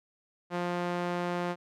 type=tone with band-pass filter; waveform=sawtooth; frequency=175.9 Hz; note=F3; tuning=13 cents sharp; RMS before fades=-32 dBFS; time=0.5-1.56 s; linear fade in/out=50 ms; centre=820 Hz; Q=0.55; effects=none